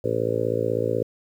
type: harmonic tone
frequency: 56.1 Hz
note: A1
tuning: 34 cents sharp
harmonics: 2 / 3 / 4 / 5 / 6 / 7 / 8 / 9 / 10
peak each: -30 / -37 / -36 / -33 / -34 / -29 / -27 / -26 / -34 dBFS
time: 0.04-1.03 s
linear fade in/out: 5 ms
effects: 9-bit